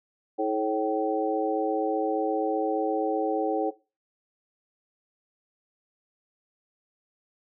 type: tone cluster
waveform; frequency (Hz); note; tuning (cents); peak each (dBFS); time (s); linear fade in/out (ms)
sine; 321.6 / 429.9 / 545 / 770; E4 / A4 / C#5 / G5; -43 / -40 / -29 / -31; -29; 0.38-3.71; 20
effects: noise-tail reverb RT60 0.3 s tail -19 dB re dry